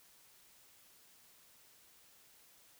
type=silence; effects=white hiss -64 dBFS RMS until 2.79 s